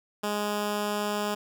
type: tone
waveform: 10% pulse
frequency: 207.7 Hz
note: G#3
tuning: in tune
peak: -19 dBFS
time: 0.23-1.35 s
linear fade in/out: 10 ms
effects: none